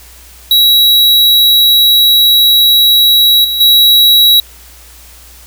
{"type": "tone with level steps", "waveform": "square", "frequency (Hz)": 3877, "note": "B7", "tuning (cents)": -33, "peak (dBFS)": [-5, -13, -4], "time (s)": [0.51, 4.4], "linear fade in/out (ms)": 2, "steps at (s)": [3.44, 3.6], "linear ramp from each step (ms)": 10, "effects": ["added 60 Hz sine -38 dBFS peak until 5.46 s", "white hiss -38 dBFS RMS until 5.46 s"]}